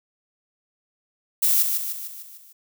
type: noise with echo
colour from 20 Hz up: violet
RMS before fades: -19 dBFS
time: 1.42-1.63 s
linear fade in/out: 10 ms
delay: 150 ms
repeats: 6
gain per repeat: -5 dB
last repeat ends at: 2.53 s
effects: none